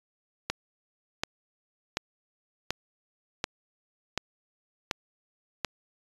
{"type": "click train", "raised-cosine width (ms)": 0.2, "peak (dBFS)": -10, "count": 8, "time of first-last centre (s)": [0.5, 5.647], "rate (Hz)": 1.36, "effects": ["resampled to 24000 Hz"]}